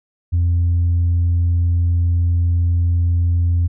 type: tone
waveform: sine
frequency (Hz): 86.2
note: F2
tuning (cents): -22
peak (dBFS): -11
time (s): 0.32-3.68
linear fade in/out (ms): 20
effects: tanh soft clip ceiling -11 dBFS